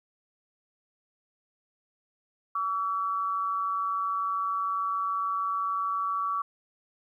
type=tone pair together; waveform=sine; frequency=1142 / 1328.9 Hz; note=D6 / E6; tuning=-49 / +14 cents; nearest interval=minor third; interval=263 cents; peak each=-27 / -34 dBFS; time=2.55-6.42 s; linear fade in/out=5 ms; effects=11-bit